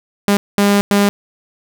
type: tone bursts at uneven times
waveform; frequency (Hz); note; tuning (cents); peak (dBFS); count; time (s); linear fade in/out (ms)
sawtooth; 202.2; G#3; -46; -6; 3; 0.28-0.37 / 0.58-0.81 / 0.91-1.09; 0
effects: none